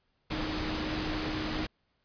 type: tone in noise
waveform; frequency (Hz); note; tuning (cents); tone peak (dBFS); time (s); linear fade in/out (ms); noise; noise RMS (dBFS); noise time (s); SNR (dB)
sine; 310; D#4; -6; -35; 0.32-1.65; 10; pink; -34; 0.3-1.67; -4
effects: pink hiss -75 dBFS RMS until 2.04 s + resampled to 11025 Hz